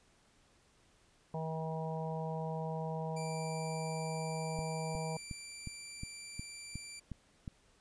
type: harmonic tone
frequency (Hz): 160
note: D#3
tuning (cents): +49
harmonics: 1 / 3 / 4 / 5 / 6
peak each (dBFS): -38 / -43 / -44 / -45 / -46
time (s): 1.34-5.17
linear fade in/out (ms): 2
type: tone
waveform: 10% pulse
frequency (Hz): 2349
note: D7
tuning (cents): 0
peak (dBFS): -36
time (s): 3.16-7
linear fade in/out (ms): 10
type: click train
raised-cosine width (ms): 5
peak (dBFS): -29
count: 9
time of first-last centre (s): 4.59-7.478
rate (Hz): 2.77
effects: pink hiss -68 dBFS RMS until 7.8 s + resampled to 22050 Hz